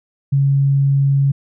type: tone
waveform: sine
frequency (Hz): 138.59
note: C#3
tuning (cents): 0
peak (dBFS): -11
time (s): 0.32-1.32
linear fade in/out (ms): 10
effects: none